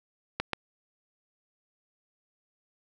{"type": "clicks", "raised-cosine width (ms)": 0.3, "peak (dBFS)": -12, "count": 2, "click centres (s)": [0.4, 0.533], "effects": []}